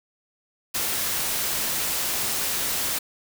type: noise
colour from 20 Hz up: white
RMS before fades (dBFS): -26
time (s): 0.74-2.99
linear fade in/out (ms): 10
effects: none